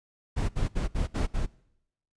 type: noise bursts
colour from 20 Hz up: brown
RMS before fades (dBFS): -26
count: 6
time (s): 0.36-1.465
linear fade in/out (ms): 20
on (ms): 130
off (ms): 65
effects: noise-tail reverb RT60 0.8 s tail -22 dB re dry + resampled to 22050 Hz